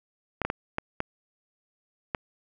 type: clicks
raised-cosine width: 0.5 ms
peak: -12 dBFS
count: 6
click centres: 0.417 / 0.45 / 0.501 / 0.784 / 1.004 / 2.148 s
effects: none